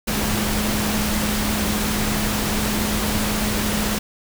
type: tone in noise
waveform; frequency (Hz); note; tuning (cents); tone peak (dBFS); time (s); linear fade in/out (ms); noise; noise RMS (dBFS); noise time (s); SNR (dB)
sine; 210.7; G#3; +25; -24; 0.07-3.99; 10; pink; -23; 0.07-3.99; -4
effects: none